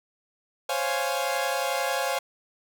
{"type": "chord", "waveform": "sawtooth", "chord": "Db major seventh", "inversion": "third", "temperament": "equal", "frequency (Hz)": [523.3, 554.4, 698.5, 830.6], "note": ["C5", "Db5", "F5", "Ab5"], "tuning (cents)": [0, 0, 0, 0], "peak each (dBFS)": -27, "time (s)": [0.69, 2.19], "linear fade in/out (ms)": 5, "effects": []}